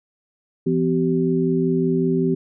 sine tone cluster, 168 / 253.3 / 384.1 Hz, E3 / B3 / G4, +33 / +44 / -35 cents, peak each -21 dBFS, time 0.66-2.35 s, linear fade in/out 10 ms, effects none

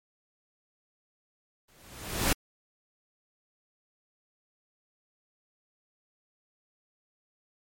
pink noise with exponential growth, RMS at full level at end -23 dBFS, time 1.68-2.33 s, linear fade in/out 5 ms, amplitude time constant 140 ms, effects MP3 64 kbps

